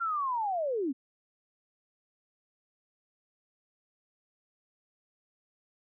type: linear sweep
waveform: sine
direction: down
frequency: 1396.9 to 244.9 Hz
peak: -28 dBFS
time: 0-0.93 s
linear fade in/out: 20 ms
effects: none